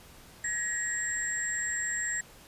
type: tone cluster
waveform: sine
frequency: 1686 / 1892 / 7590 Hz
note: G#6 / A#6 / A#8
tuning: +26 / +25 / +30 cents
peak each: -38 / -33 / -32 dBFS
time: 0.44-2.21 s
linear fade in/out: 5 ms
effects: pink hiss -53 dBFS RMS until 2.47 s + resampled to 32000 Hz